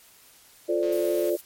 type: chord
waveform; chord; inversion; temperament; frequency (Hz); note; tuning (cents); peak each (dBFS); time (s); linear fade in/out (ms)
sine; D minor seventh; first; equal; 349.2 / 440 / 523.3 / 587.3; F4 / A4 / C5 / D5; 0 / 0 / 0 / 0; -25 / -29 / -31 / -26; 0.68-1.37; 20
type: click train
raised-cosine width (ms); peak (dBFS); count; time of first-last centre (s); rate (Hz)
0.2; -28; 85; 0.83-1.297; 180
type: noise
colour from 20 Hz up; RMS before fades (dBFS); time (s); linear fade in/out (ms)
violet; -39; 0.92-1.41; 5
effects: white hiss -54 dBFS RMS until 1.45 s + MP3 64 kbps